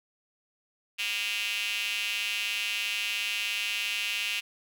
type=tone with high-pass filter; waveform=square; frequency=108.5 Hz; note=A2; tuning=24 cents flat; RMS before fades=-31 dBFS; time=0.98-4.41 s; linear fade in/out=20 ms; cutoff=2700 Hz; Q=5.2; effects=none